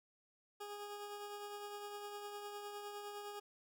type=tone with tremolo; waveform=20% pulse; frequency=411.5 Hz; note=G#4; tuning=16 cents flat; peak=-39 dBFS; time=0.6-3.4 s; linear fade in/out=10 ms; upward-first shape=triangle; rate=9.8 Hz; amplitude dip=40%; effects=none